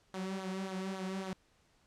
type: tone with flanger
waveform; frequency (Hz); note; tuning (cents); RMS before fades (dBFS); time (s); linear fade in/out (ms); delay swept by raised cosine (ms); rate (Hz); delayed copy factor
sawtooth; 189.9; F#3; +45; -39; 0.14-1.33; 0; 0.37 to 4.07; 3.6; -0.65
effects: pink hiss -70 dBFS RMS until 1.86 s + low-pass 8000 Hz 12 dB/octave